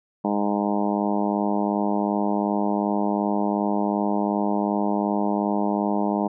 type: harmonic tone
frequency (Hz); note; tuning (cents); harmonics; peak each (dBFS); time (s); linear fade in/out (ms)
102.7; G#2; -19; 2 / 3 / 4 / 5 / 6 / 7 / 8 / 9 / 10; -24 / -27 / -31 / -35 / -30 / -31 / -31 / -31 / -40; 0.24-6.28; 10
effects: none